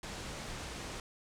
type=low-pass noise; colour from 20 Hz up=pink; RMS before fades=-43 dBFS; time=0.03-1 s; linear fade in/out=2 ms; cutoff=8600 Hz; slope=24 dB/octave; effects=none